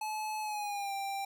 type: tone with pitch glide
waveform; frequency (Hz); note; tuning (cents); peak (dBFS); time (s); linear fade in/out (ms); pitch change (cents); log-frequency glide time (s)
square; 860 to 788.6; A5 to G5; -40 to +10; -35; 0.01-1.25; 5; -150; 0.41-0.93
effects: none